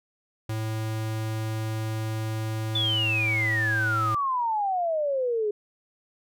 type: tone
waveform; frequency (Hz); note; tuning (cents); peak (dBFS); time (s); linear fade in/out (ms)
square; 110; A2; 0; -28; 0.49-4.15; 5
type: exponential sweep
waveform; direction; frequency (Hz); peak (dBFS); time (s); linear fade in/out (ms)
sine; down; 3520 to 408.4; -23; 2.75-5.51; 5
effects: none